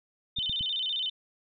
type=tone with vibrato; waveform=sine; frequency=3322 Hz; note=G#7; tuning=in tune; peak=-28 dBFS; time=0.36-1.1 s; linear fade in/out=10 ms; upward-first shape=square; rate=15 Hz; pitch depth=150 cents each way
type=clicks; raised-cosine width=5 ms; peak=-28 dBFS; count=3; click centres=0.387 / 0.496 / 0.609 s
effects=none